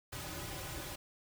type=noise with comb filter; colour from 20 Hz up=pink; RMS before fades=-43 dBFS; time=0.12-0.96 s; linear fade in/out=10 ms; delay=4.4 ms; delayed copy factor=-0.85; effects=none